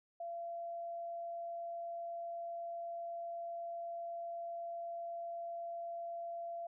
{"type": "tone", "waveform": "sine", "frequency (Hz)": 682, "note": "F5", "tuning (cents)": -41, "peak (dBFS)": -40, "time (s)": [0.2, 6.67], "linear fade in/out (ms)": 5, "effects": []}